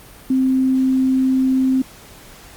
sine tone, 261.6 Hz, C4, in tune, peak -13 dBFS, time 0.3-1.82 s, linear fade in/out 5 ms, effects pink hiss -42 dBFS RMS until 2.56 s + Opus 32 kbps

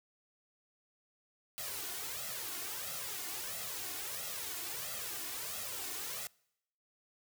white noise with flanger, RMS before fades -41 dBFS, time 1.58-6.27 s, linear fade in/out 0 ms, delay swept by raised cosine 1.5 to 2.8 ms, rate 1.5 Hz, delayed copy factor +0.75, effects noise-tail reverb RT60 0.8 s tail -25 dB re dry + high-pass 80 Hz 12 dB/octave

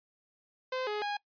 sawtooth tone with pitch steps, 515 / 419.7 / 822 Hz, C5 / G#4 / G#5, -28 / +18 / -18 cents, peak -28 dBFS, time 0.72-1.17 s, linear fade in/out 5 ms, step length 150 ms, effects noise-tail reverb RT60 0.1 s tail -21 dB re dry + resampled to 11025 Hz

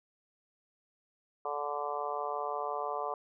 harmonic tone, 145.8 Hz, D3, 12 cents flat, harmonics 3 / 4 / 5 / 6 / 7 / 8, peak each -40 / -40 / -38 / -42 / -39 / -40 dBFS, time 1.45-3.14 s, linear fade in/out 2 ms, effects none

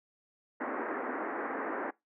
pink band-pass noise, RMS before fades -36 dBFS, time 0.6-1.91 s, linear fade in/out 10 ms, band 250 to 1900 Hz, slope 48 dB/octave, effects noise-tail reverb RT60 0.2 s tail -23 dB re dry

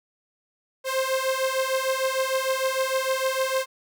sawtooth beating tone pair, 523.3 / 529.9 Hz, C5 / C5, 0 / +22 cents, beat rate 6.6 Hz, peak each -22 dBFS, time 0.84-3.66 s, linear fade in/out 50 ms, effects none

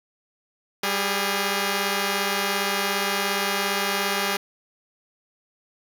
5% pulse tone pair together, 196.7 / 410.7 Hz, G3 / G#4, +6 / -19 cents, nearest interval octave + minor second, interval 1275 cents, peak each -14 dBFS, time 0.83-4.37 s, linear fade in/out 5 ms, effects none

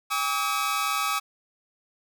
sawtooth tone cluster, 808 / 1141 / 1280 Hz, G#5 / C#6 / D#6, -48 / +50 / +49 cents, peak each -30 / -25 / -23 dBFS, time 0.1-1.2 s, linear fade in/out 20 ms, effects none

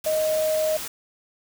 sine tone in noise, 624 Hz, D#5, 5 cents sharp, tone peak -20 dBFS, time 0.06-0.77 s, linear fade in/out 5 ms, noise white, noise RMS -33 dBFS, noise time 0.04-0.88 s, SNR +10 dB, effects none

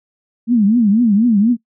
sine tone with vibrato, 220 Hz, A3, in tune, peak -9 dBFS, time 0.47-1.57 s, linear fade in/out 50 ms, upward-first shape triangle, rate 4.1 Hz, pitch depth 230 cents each way, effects noise-tail reverb RT60 0.1 s tail -22 dB re dry

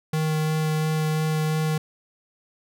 square tone with vibrato, 156 Hz, D#3, 5 cents sharp, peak -22 dBFS, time 0.13-1.78 s, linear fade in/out 5 ms, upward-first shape sine, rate 2.9 Hz, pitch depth 8 cents each way, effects none

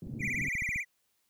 white band-pass noise, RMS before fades -40 dBFS, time 0.02-0.48 s, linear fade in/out 2 ms, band 120 to 240 Hz, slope 24 dB/octave
click train, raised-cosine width 5 ms, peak -29 dBFS, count 11, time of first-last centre 0.07-0.76 s, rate 14.5 Hz
triangle tone with vibrato, 2172 Hz, C#7, 36 cents flat, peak -29 dBFS, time 0.19-0.85 s, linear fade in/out 50 ms, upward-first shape sine, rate 18 Hz, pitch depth 190 cents each way
effects white hiss -75 dBFS RMS until 1.29 s

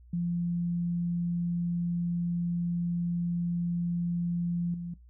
sine tone with level steps, 172.8 Hz, F3, 18 cents flat, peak -27 / -34 dBFS, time 0.13-4.94 s, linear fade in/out 5 ms, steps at 4.74 s, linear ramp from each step 2 ms, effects noise-tail reverb RT60 0.2 s tail -22 dB re dry + added 60 Hz sine -51 dBFS peak until 5.09 s

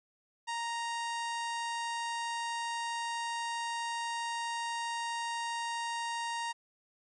harmonic tone, 932.3 Hz, A#5, in tune, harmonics 1 / 2 / 3 / 4 / 5 / 6 / 7 / 8 / 9 / 10, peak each -35 / -41 / -45 / -47 / -49 / -51 / -52 / -53 / -54 / -55 dBFS, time 0.47-6.53 s, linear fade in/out 20 ms, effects none

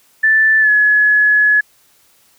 sine tone with pitch glide, 1760 to 1697.1 Hz, A6 to G#6, 0 to +37 cents, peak -8 dBFS, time 0.23-1.61 s, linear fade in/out 10 ms, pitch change -63 cents, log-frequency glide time 0.6-0.7 s, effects white hiss -53 dBFS RMS until 2.38 s

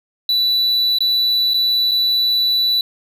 triangle tone with dropouts, 3961 Hz, B7, 4 cents sharp, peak -12 dBFS, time 0.29-2.81 s, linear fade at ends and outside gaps 2 ms, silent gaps 0.986-1.005 / 1.536-1.542 / 1.912-1.916 s, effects none

